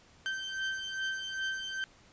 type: beating tone pair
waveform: 30% pulse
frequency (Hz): 1553 / 1555.5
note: G6 / G6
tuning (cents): -17 / -14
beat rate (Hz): 2.5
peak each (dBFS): -33 / -35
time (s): 0.26-1.84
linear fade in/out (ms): 0
effects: pink hiss -60 dBFS RMS until 2.12 s + resampled to 16000 Hz